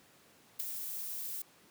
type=noise with ADSR envelope; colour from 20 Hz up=violet; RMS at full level=-31 dBFS; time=0.59-1.42 s; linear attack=12 ms; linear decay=6 ms; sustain=-9 dB; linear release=4 ms; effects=pink hiss -62 dBFS RMS until 1.7 s + high-pass 150 Hz 12 dB/octave